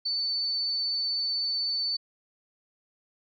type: tone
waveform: sine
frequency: 4508 Hz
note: C#8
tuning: 28 cents sharp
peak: -26 dBFS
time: 0.05-1.97 s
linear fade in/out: 10 ms
effects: none